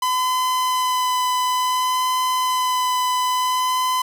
45% pulse tone with vibrato, 1010 Hz, B5, 39 cents sharp, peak -18 dBFS, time 0.02-4.02 s, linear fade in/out 5 ms, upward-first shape sine, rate 0.57 Hz, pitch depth 11 cents each way, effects none

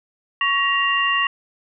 sine tone cluster, 1117 / 1898 / 2786 Hz, C#6 / A#6 / F7, +13 / +31 / -5 cents, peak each -21 dBFS, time 0.41-1.27 s, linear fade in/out 2 ms, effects none

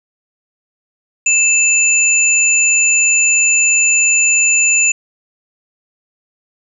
sine tone pair together, 2637 / 7040 Hz, E7 / A8, 0 / 0 cents, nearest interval octave + perfect fourth, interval 1700 cents, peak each -12 dBFS, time 1.26-4.92 s, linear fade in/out 5 ms, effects none

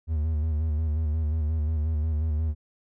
triangle tone with vibrato, 77.78 Hz, D#2, in tune, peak -21 dBFS, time 0.07-2.55 s, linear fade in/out 50 ms, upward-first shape square, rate 5.6 Hz, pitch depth 51 cents each way, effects none

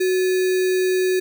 sine tone with sample-and-hold, 370 Hz, F#4, in tune, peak -16 dBFS, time 0-1.2 s, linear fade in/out 10 ms, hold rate 2100 Hz, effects none

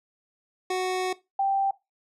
25% pulse / sine tone pair in turn, 370 / 784 Hz, F#4 / G5, 0 / 0 cents, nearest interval octave + minor second, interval 1300 cents, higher second, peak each -21 dBFS, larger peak neither, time 0.7-1.13 / 1.39-1.71 s, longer first, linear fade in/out 5 ms, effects noise-tail reverb RT60 0.2 s tail -17 dB re dry + low-pass 9000 Hz 12 dB/octave

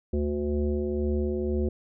sine tone with frequency modulation, 220 Hz, A3, in tune, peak -24 dBFS, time 0.13-1.69 s, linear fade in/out 5 ms, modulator 146 Hz, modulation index 1.6, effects none

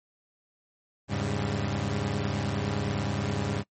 sawtooth tone cluster, 82.2 / 103.5 / 138.5 / 197.3 Hz, E2 / G#2 / C#3 / G3, -4 / -5 / -1 / +11 cents, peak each -33 / -27 / -28 / -30 dBFS, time 1.08-3.64 s, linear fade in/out 50 ms, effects noise-tail reverb RT60 0.1 s tail -24 dB re dry + MP3 32 kbps

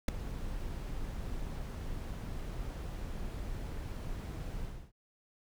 brown noise with ADSR envelope, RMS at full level -18 dBFS, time 0.08-4.92 s, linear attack 5 ms, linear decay 5 ms, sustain -21 dB, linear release 320 ms, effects none

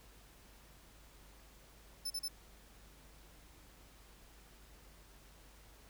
sawtooth tone bursts, 5274 Hz, E8, in tune, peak -34 dBFS, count 3, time 2.05-2.284 s, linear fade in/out 10 ms, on 54 ms, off 36 ms, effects added 50 Hz sine -61 dBFS peak until 5.89 s + pink hiss -62 dBFS RMS until 5.89 s

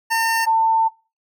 25% pulse / sine tone pair in turn, 907 / 896.1 Hz, A#5 / A5, -48 / +31 cents, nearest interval unison, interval 21 cents, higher first, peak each -13 dBFS, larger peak neither, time 0.1-0.46 / 0.46-0.89 s, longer second, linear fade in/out 20 ms, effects noise-tail reverb RT60 0.3 s tail -20 dB re dry

